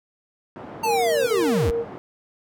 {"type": "band-pass noise", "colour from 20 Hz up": "pink", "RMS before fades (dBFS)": -38, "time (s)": [0.56, 1.98], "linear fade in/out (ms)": 0, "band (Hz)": [180, 1000], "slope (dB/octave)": 12}
{"type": "linear sweep", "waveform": "square", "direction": "down", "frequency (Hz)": [912, 50.9], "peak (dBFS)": -21, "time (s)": [0.83, 1.71], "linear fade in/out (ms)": 10}
{"type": "tone", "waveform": "sine", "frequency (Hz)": 465.3, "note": "A#4", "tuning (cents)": -3, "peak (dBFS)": -21, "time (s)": [0.84, 1.85], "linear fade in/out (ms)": 50}
{"effects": []}